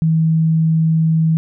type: tone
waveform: sine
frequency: 160.9 Hz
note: E3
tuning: 42 cents flat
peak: -11 dBFS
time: 0.02-1.37 s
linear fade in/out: 0 ms
effects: none